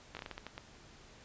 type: slowing click train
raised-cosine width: 0.3 ms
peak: -26 dBFS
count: 9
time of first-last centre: 0.15-0.579 s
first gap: 18 ms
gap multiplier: 1.3
effects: pink hiss -57 dBFS RMS until 1.24 s + resampled to 16000 Hz